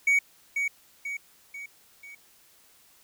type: tone with echo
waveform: triangle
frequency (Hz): 2247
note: C#7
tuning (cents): +23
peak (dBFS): -17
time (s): 0.07-0.19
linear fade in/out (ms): 5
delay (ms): 490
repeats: 4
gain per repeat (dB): -6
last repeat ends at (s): 2.15
effects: white hiss -59 dBFS RMS until 3.03 s